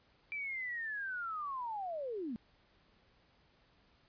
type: linear sweep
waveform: sine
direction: down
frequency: 2349 to 209.4 Hz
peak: -37 dBFS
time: 0.32-2.36 s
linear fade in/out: 0 ms
effects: pink hiss -69 dBFS RMS until 4.08 s + resampled to 11025 Hz